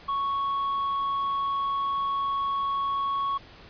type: tone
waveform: triangle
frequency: 1108.7 Hz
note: C#6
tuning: in tune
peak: -23 dBFS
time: 0.08-3.38 s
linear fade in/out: 10 ms
effects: pink hiss -49 dBFS RMS until 3.69 s + resampled to 11025 Hz